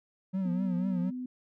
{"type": "tone with vibrato", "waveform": "triangle", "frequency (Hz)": 183.8, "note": "F#3", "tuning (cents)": -11, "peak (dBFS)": -26, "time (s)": [0.33, 1.11], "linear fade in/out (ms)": 20, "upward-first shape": "triangle", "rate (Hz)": 4.1, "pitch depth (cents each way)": 100}
{"type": "tone with pitch glide", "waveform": "sine", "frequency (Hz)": [246.9, 251.9], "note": ["B3", "B3"], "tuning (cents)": [0, 34], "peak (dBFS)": -34, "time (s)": [0.45, 1.26], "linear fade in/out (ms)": 5, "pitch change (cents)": 34, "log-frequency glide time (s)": [0.96, 1.04]}
{"effects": []}